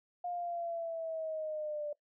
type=linear sweep; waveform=sine; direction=down; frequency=711 to 587.3 Hz; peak=-35 dBFS; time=0.24-1.93 s; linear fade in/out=5 ms; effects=noise-tail reverb RT60 0.1 s tail -20 dB re dry